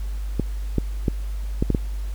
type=clicks; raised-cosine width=3 ms; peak=-7 dBFS; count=6; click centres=0.397 / 0.783 / 1.082 / 1.625 / 1.703 / 1.748 s; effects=added 50 Hz sine -25 dBFS peak until 2.14 s + pink hiss -48 dBFS RMS until 2.14 s